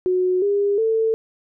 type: tone with pitch steps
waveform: sine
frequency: 366.5 / 404.3 / 446 Hz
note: F#4 / G#4 / A4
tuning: -16 / -46 / +23 cents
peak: -16 dBFS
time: 0.06-1.14 s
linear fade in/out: 0 ms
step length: 360 ms
effects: none